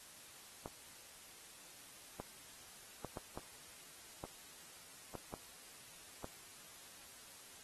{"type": "clicks", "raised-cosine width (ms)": 1, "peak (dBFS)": -30, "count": 9, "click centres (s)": [0.659, 2.2, 3.047, 3.172, 3.375, 4.239, 5.153, 5.339, 6.244], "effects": ["white hiss -57 dBFS RMS until 7.63 s", "AAC 32 kbps"]}